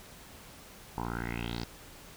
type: tone with low-pass filter sweep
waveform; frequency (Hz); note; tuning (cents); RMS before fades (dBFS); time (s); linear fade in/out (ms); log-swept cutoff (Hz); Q
10% pulse; 58.27; A#1; 0; -36; 0.98-1.64; 0; 910 to 5000; 5.2
effects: pink hiss -51 dBFS RMS until 2.16 s